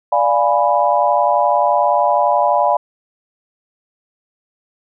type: chord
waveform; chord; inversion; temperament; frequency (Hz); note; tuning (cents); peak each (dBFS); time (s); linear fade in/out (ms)
sine; D diminished seventh; none; equal; 587.3 / 698.5 / 830.6 / 987.8; D5 / F5 / Ab5 / Cb6; 0 / 0 / 0 / 0; -17; 0.12-2.77; 5
effects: none